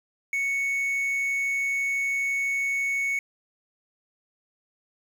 triangle tone with quantisation, 2217 Hz, C#7, in tune, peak -22 dBFS, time 0.33-3.19 s, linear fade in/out 2 ms, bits 8, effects none

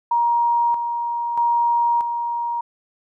sine tone with tremolo, 944 Hz, A#5, 22 cents sharp, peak -15 dBFS, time 0.11-2.61 s, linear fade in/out 5 ms, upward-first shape square, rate 0.79 Hz, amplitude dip 50%, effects none

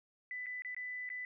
sine tone with dropouts, 1995 Hz, B6, 17 cents sharp, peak -39 dBFS, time 0.31-1.25 s, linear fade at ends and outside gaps 1 ms, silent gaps 0.46-0.466 / 0.621-0.648 / 0.747-0.765 / 1.091-1.101 s, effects none

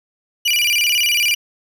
35% pulse tone with vibrato, 2637 Hz, E7, in tune, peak -12 dBFS, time 0.45-1.35 s, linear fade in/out 10 ms, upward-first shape square, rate 18 Hz, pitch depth 180 cents each way, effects 8-bit

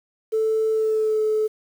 sine tone with pitch glide, 440 to 431.9 Hz, A4 to A4, 0 to -32 cents, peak -17 dBFS, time 0.32-1.48 s, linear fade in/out 20 ms, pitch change -32 cents, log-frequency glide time 0.72-1.22 s, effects tanh soft clip ceiling -14 dBFS + 8-bit

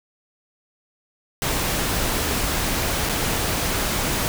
pink noise with dropouts, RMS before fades -23 dBFS, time 1.42-4.28 s, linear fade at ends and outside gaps 0 ms, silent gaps 3.09-3.095 s, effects none

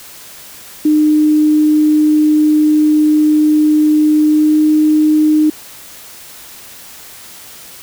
sine tone with pitch glide, 304.3 to 306.6 Hz, D#4 to D#4, -38 to -25 cents, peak -7 dBFS, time 0.85-5.5 s, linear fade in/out 5 ms, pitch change +13 cents, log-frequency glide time 4.26-4.63 s, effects white hiss -35 dBFS RMS until 7.82 s

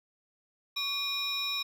triangle tone cluster, 1124 / 2432 / 3820 / 5380 Hz, C#6 / D#7 / A#7 / E8, +24 / -40 / +42 / +34 cents, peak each -40 / -35 / -31 / -36 dBFS, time 0.76-1.63 s, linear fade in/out 10 ms, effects none

